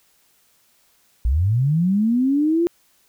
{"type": "linear sweep", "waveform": "sine", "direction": "up", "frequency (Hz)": [53.8, 349.5], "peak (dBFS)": -15, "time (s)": [1.25, 2.67], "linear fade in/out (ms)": 0, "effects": ["white hiss -60 dBFS RMS until 3.08 s"]}